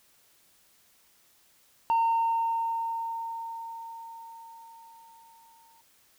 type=tone with exponential decay; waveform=sine; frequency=915 Hz; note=A#5; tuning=32 cents flat; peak=-18 dBFS; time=1.9-5.81 s; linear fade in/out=0 ms; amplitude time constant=850 ms; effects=tanh soft clip ceiling -20 dBFS + white hiss -63 dBFS RMS until 6.18 s